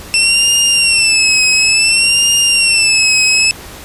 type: tone with vibrato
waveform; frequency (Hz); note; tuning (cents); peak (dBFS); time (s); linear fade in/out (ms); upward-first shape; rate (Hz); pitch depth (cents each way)
20% pulse; 2679; E7; +27; -3; 0.14-3.51; 0; sine; 0.57; 86
effects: pink hiss -32 dBFS RMS until 3.84 s + resampled to 32000 Hz